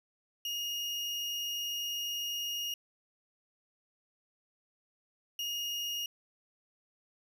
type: tone bursts at uneven times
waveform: 35% pulse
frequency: 2858 Hz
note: F7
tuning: 39 cents sharp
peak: -32 dBFS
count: 2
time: 0.45-2.74 / 5.39-6.06 s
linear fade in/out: 2 ms
effects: none